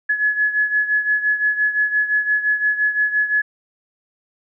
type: beating tone pair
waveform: sine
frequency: 1698 / 1703.8 Hz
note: G#6 / G#6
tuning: +38 / +44 cents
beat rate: 5.8 Hz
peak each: -17 / -22 dBFS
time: 0.09-3.42 s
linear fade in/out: 10 ms
effects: none